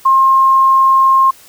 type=tone; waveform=sine; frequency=1066 Hz; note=C6; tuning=32 cents sharp; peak=-6 dBFS; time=0.05-1.31 s; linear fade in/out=10 ms; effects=white hiss -42 dBFS RMS until 1.48 s